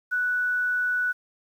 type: tone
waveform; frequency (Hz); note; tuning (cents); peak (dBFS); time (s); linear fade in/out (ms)
sine; 1480; F#6; 0; -22; 0.11-1.13; 20
effects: 9-bit